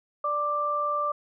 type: tone pair together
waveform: sine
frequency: 588.1 / 1179 Hz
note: D5 / D6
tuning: +2 / +6 cents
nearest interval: octave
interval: 1204 cents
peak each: -31 / -25 dBFS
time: 0.24-1.12 s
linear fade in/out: 5 ms
effects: none